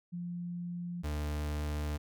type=tone pair in turn; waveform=sine / 40% pulse; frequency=174.61 / 74.59 Hz; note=F3 / D2; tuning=0 / +27 cents; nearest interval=octave + minor third; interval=1473 cents; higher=first; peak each=-36 / -32 dBFS; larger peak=second; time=0.12-1.03 / 1.03-1.98 s; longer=second; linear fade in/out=20 ms; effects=none